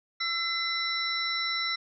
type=tone cluster; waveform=sine; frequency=1339 / 2045 / 3965 / 5410 Hz; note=E6 / C7 / B7 / E8; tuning=+27 / -40 / +6 / +44 cents; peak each=-35 / -32 / -31 / -35 dBFS; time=0.2-1.76 s; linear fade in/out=10 ms; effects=none